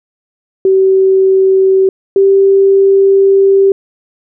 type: tone pair in turn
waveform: sine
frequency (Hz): 382.3 / 391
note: G4 / G4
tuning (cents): -43 / -4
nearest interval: unison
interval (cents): 39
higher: second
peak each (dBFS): -5 / -4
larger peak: second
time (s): 0.65-1.89 / 2.16-3.72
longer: second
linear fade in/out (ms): 2
effects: none